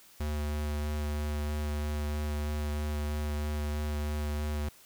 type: tone with vibrato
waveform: square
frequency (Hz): 74.6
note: D2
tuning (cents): +28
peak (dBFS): -31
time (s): 0.2-4.69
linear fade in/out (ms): 5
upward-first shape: sine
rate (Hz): 3.1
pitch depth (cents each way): 11
effects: white hiss -57 dBFS RMS until 4.85 s